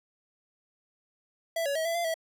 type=tone with pitch steps; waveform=square; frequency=663 / 563 / 641 / 669 / 688 / 652 Hz; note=E5 / C#5 / E5 / E5 / F5 / E5; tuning=+10 / +27 / -49 / +25 / -26 / -19 cents; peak=-28 dBFS; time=1.56-2.142 s; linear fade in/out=5 ms; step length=97 ms; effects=none